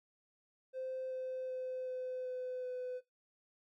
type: tone with pitch steps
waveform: triangle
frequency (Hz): 519 / 515.7 / 512.4 / 509.2 / 506 / 502.8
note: C5 / C5 / C5 / C5 / B4 / B4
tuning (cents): -14 / -25 / -36 / -47 / +42 / +31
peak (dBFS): -35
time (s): 0.73-3.01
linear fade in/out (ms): 50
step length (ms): 380
effects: noise-tail reverb RT60 0.2 s tail -20 dB re dry + tanh soft clip ceiling -35 dBFS